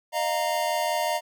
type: chord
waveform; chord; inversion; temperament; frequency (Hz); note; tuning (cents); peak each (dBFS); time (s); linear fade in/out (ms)
square; Eb suspended second; none; equal with one note detuned; 613.3 / 698.5 / 932.3; Eb5 / F5 / Bb5; -25 / 0 / 0; -29; 0.12-1.21; 50
effects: none